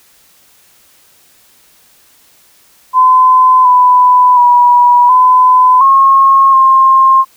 sine tone with pitch steps, 1021 / 997 / 973 / 1011 / 1083 / 1062 Hz, C6 / B5 / B5 / B5 / C#6 / C6, -43 / +16 / -26 / +40 / -41 / +25 cents, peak -3 dBFS, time 2.93-7.25 s, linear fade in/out 50 ms, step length 720 ms, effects white hiss -47 dBFS RMS until 7.36 s

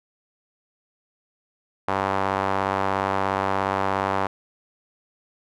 sawtooth tone with band-pass filter, 97 Hz, G2, 18 cents flat, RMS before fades -24 dBFS, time 1.88-4.27 s, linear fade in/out 5 ms, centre 960 Hz, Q 1.7, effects none

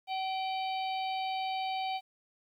harmonic tone with a mistuned harmonic, 761 Hz, F#5, 48 cents sharp, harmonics 1 / 3 / 4 / 5 / 6, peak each -32 / -42 / -44 / -46 / -48 dBFS, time 0.07-2.01 s, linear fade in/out 50 ms, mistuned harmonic 3, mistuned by +50 cents, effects 11-bit

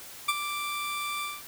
20% pulse tone with ADSR envelope, 1175 Hz, D6, 1 cent sharp, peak -16 dBFS, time 0.28-1.43 s, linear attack 10 ms, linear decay 35 ms, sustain -10 dB, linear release 200 ms, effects white hiss -45 dBFS RMS until 1.47 s

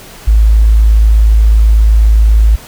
sine tone, 54.1 Hz, A1, 29 cents flat, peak -3 dBFS, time 0.27-2.56 s, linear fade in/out 10 ms, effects pink hiss -33 dBFS RMS until 2.67 s

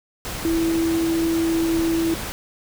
sine tone in noise, 329.6 Hz, E4, in tune, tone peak -18 dBFS, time 0.45-2.14 s, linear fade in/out 0 ms, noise pink, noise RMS -30 dBFS, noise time 0.25-2.32 s, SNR +9 dB, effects none

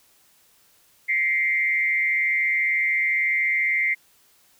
sine tone with frequency modulation, 2093 Hz, C7, in tune, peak -19 dBFS, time 1.08-3.95 s, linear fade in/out 20 ms, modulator 164 Hz, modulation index 0.62, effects white hiss -59 dBFS RMS until 4.59 s

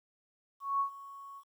sine tone with ADSR envelope, 1108.7 Hz, C#6, in tune, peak -26 dBFS, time 0.6-1.44 s, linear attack 200 ms, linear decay 98 ms, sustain -19 dB, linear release 65 ms, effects 11-bit

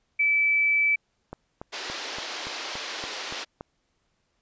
sine tone, 2310 Hz, D7, 29 cents flat, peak -19 dBFS, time 0.19-0.96 s, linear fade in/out 10 ms
click train, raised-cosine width 1 ms, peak -22 dBFS, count 9, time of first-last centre 1.33-3.609 s, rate 3.51 Hz
white band-pass noise, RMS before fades -35 dBFS, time 1.72-3.45 s, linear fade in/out 20 ms, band 320 to 5100 Hz, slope 24 dB/octave
effects pink hiss -73 dBFS RMS until 4.41 s + resampled to 16000 Hz

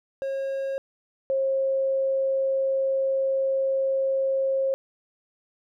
triangle / sine tone pair in turn, 542 / 537 Hz, C#5 / C5, -39 / +45 cents, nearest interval unison, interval 16 cents, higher first, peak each -24 / -21 dBFS, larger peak second, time 0.22-0.78 / 1.3-4.74 s, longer second, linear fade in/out 0 ms, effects none

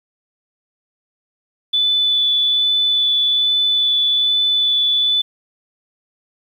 sine tone with vibrato, 3480 Hz, A7, 20 cents flat, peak -13 dBFS, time 1.73-5.22 s, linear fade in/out 10 ms, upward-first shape sine, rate 1.2 Hz, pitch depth 9 cents each way, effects 8-bit

